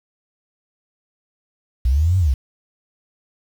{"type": "linear two-way sweep", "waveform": "sine", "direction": "up then down", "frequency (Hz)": [58.27, 96.4, 58.27], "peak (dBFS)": -13, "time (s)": [1.85, 2.34], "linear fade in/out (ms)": 5, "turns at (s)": 2.18, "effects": ["7-bit"]}